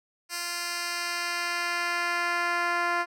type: tone with band-pass filter sweep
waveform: 10% pulse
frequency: 347.2 Hz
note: F4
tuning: 10 cents flat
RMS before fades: -29 dBFS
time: 0.29-3.06 s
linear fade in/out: 50 ms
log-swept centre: 6800 to 1200 Hz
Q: 0.72
effects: none